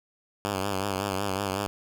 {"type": "tone with vibrato", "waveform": "5% pulse", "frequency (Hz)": 98, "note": "G2", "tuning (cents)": 0, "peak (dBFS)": -16, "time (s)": [0.45, 1.67], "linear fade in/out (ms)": 0, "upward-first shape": "sine", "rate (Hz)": 5.4, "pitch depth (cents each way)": 74, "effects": []}